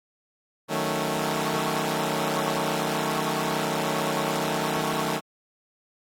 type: chord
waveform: 10% pulse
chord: D# half-diminished seventh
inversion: none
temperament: equal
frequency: 155.56 / 185 / 220 / 277.2 Hz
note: D#3 / F#3 / A3 / C#4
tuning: 0 / 0 / 0 / 0 cents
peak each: -21 / -24 / -21 / -25 dBFS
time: 0.68-5.21 s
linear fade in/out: 50 ms
effects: AAC 48 kbps